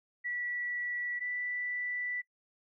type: tone pair in turn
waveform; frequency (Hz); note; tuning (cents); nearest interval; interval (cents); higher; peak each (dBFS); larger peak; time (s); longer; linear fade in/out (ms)
sine; 1949 / 1972.8; B6 / B6; -23 / -2; unison; 21; second; -33 / -33; neither; 0.24-1.2 / 1.2-2.22; second; 20
effects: noise-tail reverb RT60 0.1 s tail -23 dB re dry